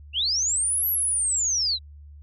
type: linear two-way sweep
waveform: sine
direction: up then down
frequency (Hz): 2637 to 11870 to 3798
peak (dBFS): -21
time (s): 0.13-1.79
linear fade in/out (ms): 50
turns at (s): 0.88
effects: added 73 Hz sine -42 dBFS peak until 2.22 s